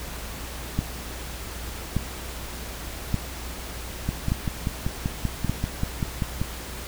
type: two click trains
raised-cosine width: 5 ms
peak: -12 / -10 dBFS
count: 13 / 5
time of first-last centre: 4.09-6.416 / 0.79-5.496 s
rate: 5.16 / 0.85 Hz
effects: added 60 Hz sine -37 dBFS peak until 6.87 s + pink hiss -37 dBFS RMS until 6.87 s